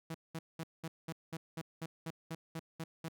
sawtooth tone bursts, 162.7 Hz, E3, 22 cents flat, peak -35 dBFS, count 13, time 0.1-3.085 s, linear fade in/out 5 ms, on 45 ms, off 200 ms, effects none

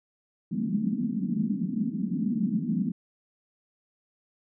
white band-pass noise, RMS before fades -28 dBFS, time 0.51-2.92 s, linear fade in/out 10 ms, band 180 to 240 Hz, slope 48 dB/octave, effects none

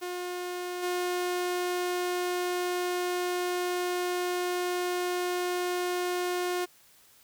sawtooth tone with level steps, 357.9 Hz, F4, 42 cents sharp, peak -29 / -24 dBFS, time 0.01-6.66 s, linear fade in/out 20 ms, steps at 0.82 s, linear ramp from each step 20 ms, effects white hiss -59 dBFS RMS until 7.23 s

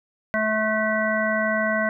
harmonic tone, 216.9 Hz, A3, 25 cents flat, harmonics 1 / 3 / 5 / 7 / 9, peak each -27 / -24 / -30 / -26 / -27 dBFS, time 0.34-1.89 s, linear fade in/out 0 ms, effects none

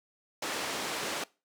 pink band-pass noise, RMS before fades -35 dBFS, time 0.42-1.24 s, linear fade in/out 5 ms, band 340 to 8200 Hz, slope 12 dB/octave, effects noise-tail reverb RT60 0.3 s tail -22 dB re dry

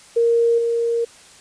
sine tone with level steps, 466.2 Hz, A#4, in tune, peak -13 / -17 dBFS, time 0.16-1.05 s, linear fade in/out 10 ms, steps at 0.58 s, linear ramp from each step 5 ms, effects white hiss -46 dBFS RMS until 1.4 s + resampled to 22050 Hz

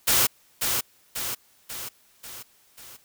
white noise with echo, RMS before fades -20 dBFS, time 0.07-0.27 s, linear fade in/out 10 ms, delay 540 ms, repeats 5, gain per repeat -5 dB, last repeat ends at 2.97 s, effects white hiss -60 dBFS RMS until 3.04 s

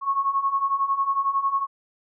sine beating tone pair, 1091 / 1102 Hz, C#6 / C#6, -28 / -11 cents, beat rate 11 Hz, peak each -26 / -22 dBFS, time 0.01-1.67 s, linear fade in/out 50 ms, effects none

